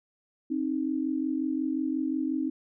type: tone pair together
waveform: sine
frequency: 266.1 / 311.7 Hz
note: C4 / D#4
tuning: +29 / +3 cents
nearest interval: minor third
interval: 274 cents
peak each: -29 / -29 dBFS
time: 0.5-2.5 s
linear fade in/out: 10 ms
effects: none